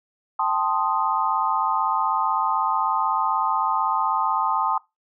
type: chord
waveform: sine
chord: A half-diminished seventh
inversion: third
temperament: equal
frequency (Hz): 784 / 880 / 1046.5 / 1244.5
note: G5 / A5 / C6 / Eb6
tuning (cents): 0 / 0 / 0 / 0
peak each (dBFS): -28 / -24 / -25 / -25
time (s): 0.39-4.78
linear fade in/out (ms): 5
effects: noise-tail reverb RT60 0.2 s tail -21 dB re dry